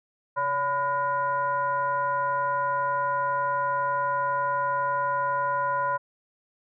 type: tone with frequency modulation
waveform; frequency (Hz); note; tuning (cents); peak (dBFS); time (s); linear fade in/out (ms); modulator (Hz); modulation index
sine; 1000; B5; +21; -23; 0.36-5.98; 20; 434; 0.84
effects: none